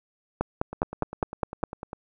two click trains, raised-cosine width 1 ms, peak -10 / -21 dBFS, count 7 / 13, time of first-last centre 0.41-1.637 / 0.73-1.931 s, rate 4.89 / 9.99 Hz, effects none

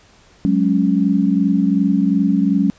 sine chord, F# suspended second, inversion none, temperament equal, 185 / 207.7 / 277.2 Hz, F#3 / G#3 / C#4, 0 / 0 / 0 cents, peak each -17 dBFS, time 0.45-2.7 s, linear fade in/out 0 ms, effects pink hiss -50 dBFS RMS until 2.78 s + resampled to 16000 Hz

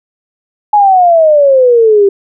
sine exponential sweep, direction down, 848 to 390 Hz, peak -3 dBFS, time 0.73-2.09 s, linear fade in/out 5 ms, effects none

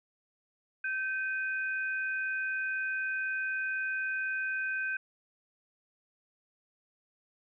sine tone pair together, 1548 / 2490 Hz, G6 / D#7, -22 / +1 cents, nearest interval minor sixth, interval 823 cents, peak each -31 / -38 dBFS, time 0.84-4.97 s, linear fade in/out 5 ms, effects none

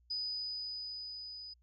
sine tone with level ramp, 4978 Hz, D#8, in tune, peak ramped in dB -34 to -45 dBFS, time 0.1-1.54 s, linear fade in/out 10 ms, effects added 60 Hz sine -65 dBFS peak until 1.62 s

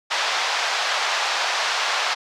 pink band-pass noise, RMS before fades -23 dBFS, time 0.1-2.15 s, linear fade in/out 20 ms, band 700 to 5600 Hz, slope 24 dB/octave, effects none

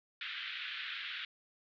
white band-pass noise, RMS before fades -42 dBFS, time 0.21-1.25 s, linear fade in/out 2 ms, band 1400 to 3700 Hz, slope 48 dB/octave, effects none

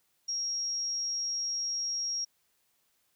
sine tone, 5600 Hz, F8, 4 cents sharp, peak -30 dBFS, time 0.28-2.25 s, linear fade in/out 10 ms, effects white hiss -73 dBFS RMS until 3.15 s

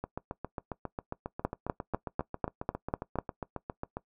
two click trains, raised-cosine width 1 ms, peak -14 / -21 dBFS, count 8 / 30, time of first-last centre 1.45-3.187 / 0.04-3.97 s, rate 4.03 / 7.38 Hz, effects noise-tail reverb RT60 0.1 s tail -20 dB re dry

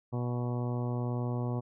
harmonic tone with a mistuned harmonic, 121.9 Hz, B2, 22 cents flat, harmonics 1 / 2 / 3 / 4 / 5 / 6 / 7 / 8 / 9, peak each -31 / -37 / -41 / -43 / -45 / -47 / -48 / -49 / -50 dBFS, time 0.12-1.61 s, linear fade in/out 20 ms, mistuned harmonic 9, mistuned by +22 cents, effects none

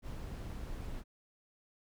brown noise, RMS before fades -42 dBFS, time 0.02-1.04 s, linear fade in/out 50 ms, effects none

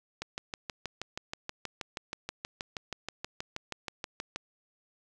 click train, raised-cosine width 0.2 ms, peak -18 dBFS, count 27, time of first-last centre 0.22-4.36 s, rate 6.28 Hz, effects none

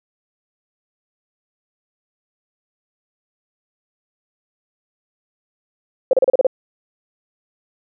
sine tone bursts, 523.3 Hz, C5, in tune, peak -9 dBFS, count 7, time 6.11-6.468 s, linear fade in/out 2 ms, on 22 ms, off 34 ms, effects none

